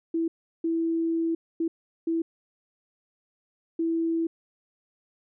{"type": "tone bursts at uneven times", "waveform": "sine", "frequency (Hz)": 329.6, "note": "E4", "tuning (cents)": 0, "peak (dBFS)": -23, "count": 5, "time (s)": [[0.14, 0.28], [0.64, 1.35], [1.6, 1.68], [2.07, 2.22], [3.79, 4.27]], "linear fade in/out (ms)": 5, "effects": []}